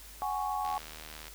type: chord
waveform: sine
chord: F# suspended second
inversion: none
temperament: equal with one note detuned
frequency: 743.4 / 830.6 / 1108.7 Hz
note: F#5 / G#5 / C#6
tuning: +8 / 0 / 0 cents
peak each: -36 / -33 / -36 dBFS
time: 0.22-0.78 s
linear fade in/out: 0 ms
type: click train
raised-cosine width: 0.2 ms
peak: -27 dBFS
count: 50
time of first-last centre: 0.65-1.281 s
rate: 77.6 Hz
effects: added 50 Hz sine -51 dBFS peak until 1.34 s + white hiss -51 dBFS RMS until 1.34 s